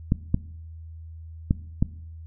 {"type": "clicks", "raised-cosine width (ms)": 5, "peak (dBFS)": -7, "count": 4, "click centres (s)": [0.121, 0.344, 1.509, 1.825], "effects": ["noise-tail reverb RT60 0.7 s tail -20 dB re dry", "added 81 Hz sine -38 dBFS peak until 2.26 s"]}